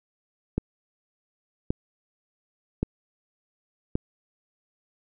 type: click train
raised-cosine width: 3 ms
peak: -11 dBFS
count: 4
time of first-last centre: 0.58-3.955 s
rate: 0.889 Hz
effects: none